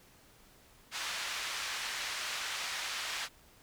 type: band-pass noise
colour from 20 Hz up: pink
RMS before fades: -38 dBFS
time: 0.91-3.29 s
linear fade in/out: 50 ms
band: 1400 to 6000 Hz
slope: 12 dB/octave
effects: pink hiss -61 dBFS RMS until 3.62 s